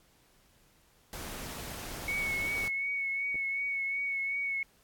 pink noise, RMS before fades -41 dBFS, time 1.13-2.68 s, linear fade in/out 0 ms
sine tone with vibrato, 2216 Hz, C#7, 1 cent flat, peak -30 dBFS, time 2.08-4.63 s, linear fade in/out 2 ms, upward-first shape triangle, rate 2.7 Hz, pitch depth 31 cents each way
clicks, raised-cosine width 2 ms, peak -35 / -36 dBFS, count 2, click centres 3.345 / 3.356 s
effects pink hiss -65 dBFS RMS until 4.83 s + AAC 64 kbps

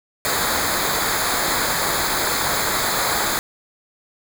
pink noise with comb filter, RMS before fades -21 dBFS, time 0.25-3.39 s, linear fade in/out 0 ms, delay 0.35 ms, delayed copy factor -0.8, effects none

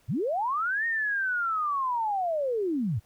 sine linear two-way sweep, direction up then down, 86 to 1864.7 to 86 Hz, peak -25 dBFS, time 0.08-3 s, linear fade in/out 20 ms, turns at 0.86 s, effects pink hiss -64 dBFS RMS until 3.05 s

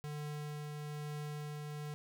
square tone with tremolo, 148.9 Hz, D3, 24 cents sharp, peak -40 dBFS, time 0.04-1.94 s, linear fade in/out 0 ms, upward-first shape triangle, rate 1.1 Hz, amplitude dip 25%, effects none

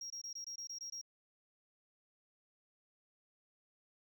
sine tone bursts, 5610 Hz, F8, 7 cents sharp, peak -40 dBFS, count 9, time 0.01-1.014 s, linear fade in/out 5 ms, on 92 ms, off 22 ms, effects tanh soft clip ceiling -41 dBFS

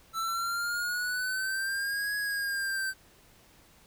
square exponential two-way sweep, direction up then down, 1322 to 1670 to 1545 Hz, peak -30 dBFS, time 0.13-2.94 s, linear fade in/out 50 ms, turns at 2.16 s, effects pink hiss -59 dBFS RMS until 3.86 s

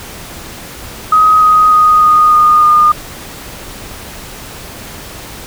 sine tone with pitch steps, 1260 / 1251.3 / 1242.7 / 1234.1 / 1225.5 / 1217.1 Hz, D#6 / D#6 / D#6 / D#6 / D#6 / D#6, +21 / +9 / -3 / -15 / -27 / -39 cents, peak -4 dBFS, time 1.12-2.92 s, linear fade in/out 5 ms, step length 300 ms, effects pink hiss -29 dBFS RMS until 5.46 s

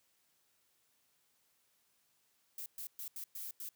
violet noise bursts at uneven times, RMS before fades -44 dBFS, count 6, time 2.58-2.66 / 2.78-2.87 / 2.99-3.08 / 3.16-3.24 / 3.35-3.51 / 3.6-3.69 s, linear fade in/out 2 ms, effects white hiss -75 dBFS RMS until 3.75 s + high-pass 60 Hz 12 dB/octave

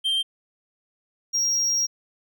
triangle tone pair in turn, 3156 / 5623 Hz, G7 / F8, +11 / +11 cents, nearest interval minor seventh, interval 1000 cents, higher second, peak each -19 dBFS, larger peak neither, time 0.04-0.23 / 1.33-1.87 s, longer second, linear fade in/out 20 ms, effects none

